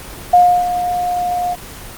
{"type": "tone with ADSR envelope", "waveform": "sine", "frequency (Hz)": 713, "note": "F5", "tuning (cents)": 36, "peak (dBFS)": -4, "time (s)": [0.33, 1.56], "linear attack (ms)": 8, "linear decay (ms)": 310, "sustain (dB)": -11, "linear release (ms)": 33, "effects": ["pink hiss -32 dBFS RMS until 1.97 s", "Opus 24 kbps"]}